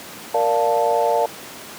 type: chord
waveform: sine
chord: Bb major seventh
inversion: none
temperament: equal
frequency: 466.2 / 587.3 / 698.5 / 880 Hz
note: Bb4 / D5 / F5 / A5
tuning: 0 / 0 / 0 / 0 cents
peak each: -21 dBFS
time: 0.34-1.26 s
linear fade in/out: 5 ms
effects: pink hiss -36 dBFS RMS until 1.78 s + high-pass 200 Hz 12 dB/octave